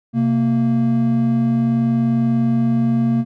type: tone pair together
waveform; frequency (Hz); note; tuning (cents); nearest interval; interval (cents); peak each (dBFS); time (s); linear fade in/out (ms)
triangle; 130 / 230.6; C3 / A#3; -11 / -19; minor seventh; 992; -18 / -13; 0.13-3.25; 50
effects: none